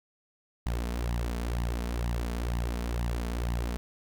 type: tone with flanger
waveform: sawtooth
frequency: 58.9 Hz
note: A#1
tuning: 19 cents sharp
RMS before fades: -31 dBFS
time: 0.66-3.77 s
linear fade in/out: 0 ms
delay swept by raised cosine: 1 to 4.6 ms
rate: 2.1 Hz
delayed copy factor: +0.65
effects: none